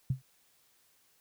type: tone with exponential decay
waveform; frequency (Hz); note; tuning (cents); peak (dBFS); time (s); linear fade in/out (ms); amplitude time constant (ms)
sine; 130.81; C3; 0; -23; 0.1-0.22; 5; 25
effects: white hiss -68 dBFS RMS until 1.2 s